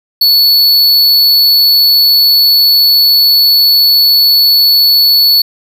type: tone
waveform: square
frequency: 4427 Hz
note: C#8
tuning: 3 cents flat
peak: -5 dBFS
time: 0.21-5.42 s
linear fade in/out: 5 ms
effects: none